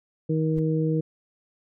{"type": "harmonic tone", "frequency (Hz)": 158.1, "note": "D#3", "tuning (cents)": 28, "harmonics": [1, 2, 3], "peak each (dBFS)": [-23, -27, -28], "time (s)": [0.29, 1.01], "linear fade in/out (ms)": 10}
{"type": "noise with exponential growth", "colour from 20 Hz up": "brown", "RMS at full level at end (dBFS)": -33, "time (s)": [0.51, 0.59], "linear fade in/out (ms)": 0, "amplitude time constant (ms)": 16}
{"effects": []}